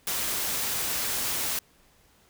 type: noise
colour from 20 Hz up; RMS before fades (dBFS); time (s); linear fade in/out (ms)
white; -29; 0.07-1.59; 2
effects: pink hiss -61 dBFS RMS until 2.29 s

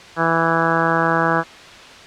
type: harmonic tone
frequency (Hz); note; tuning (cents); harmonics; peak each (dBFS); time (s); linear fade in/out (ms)
165; E3; +2; 1 / 2 / 3 / 4 / 5 / 6 / 7 / 8 / 9 / 10; -24 / -24 / -24 / -24 / -24 / -24 / -24 / -24 / -24 / -24; 0.16-1.44; 50
effects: white hiss -39 dBFS RMS until 2.06 s + low-pass 4000 Hz 12 dB/octave

